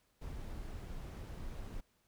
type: noise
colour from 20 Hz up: brown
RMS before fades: -44 dBFS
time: 0.21-1.81 s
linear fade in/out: 10 ms
effects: pink hiss -75 dBFS RMS until 2.07 s